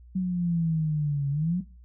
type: exponential two-way sweep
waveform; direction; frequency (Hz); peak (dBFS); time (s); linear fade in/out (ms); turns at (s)
sine; down then up; 187.4 to 138.59 to 187.4; -23; 0.15-1.61; 10; 1.3
effects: noise-tail reverb RT60 0.3 s tail -17 dB re dry + added 60 Hz sine -47 dBFS peak until 1.84 s